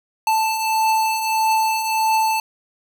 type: beating tone pair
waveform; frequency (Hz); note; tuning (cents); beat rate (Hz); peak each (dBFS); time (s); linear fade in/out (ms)
square; 880 / 881.6; A5 / A5; 0 / +3; 1.6; -26 / -18; 0.27-2.4; 2
effects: none